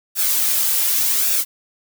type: noise with flanger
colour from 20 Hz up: blue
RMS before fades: -18 dBFS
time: 0.15-1.45 s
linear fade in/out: 50 ms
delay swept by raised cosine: 0.97 to 2.87 ms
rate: 0.87 Hz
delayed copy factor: -0.5
effects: none